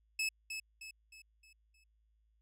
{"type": "tone with echo", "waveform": "sawtooth", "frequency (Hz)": 2597, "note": "E7", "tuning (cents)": -26, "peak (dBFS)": -29, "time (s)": [0.19, 0.29], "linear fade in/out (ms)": 5, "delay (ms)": 310, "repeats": 5, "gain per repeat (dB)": -7, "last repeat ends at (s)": 1.84, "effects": ["added 54 Hz sine -70 dBFS peak until 2.41 s", "low-pass 12000 Hz 12 dB/octave"]}